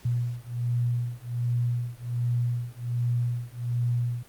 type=beating tone pair; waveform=sine; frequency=120 / 121.3 Hz; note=B2 / B2; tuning=-49 / -31 cents; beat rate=1.3 Hz; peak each=-28 dBFS; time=0.05-4.23 s; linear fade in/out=5 ms; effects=pink hiss -54 dBFS RMS until 4.28 s + Opus 48 kbps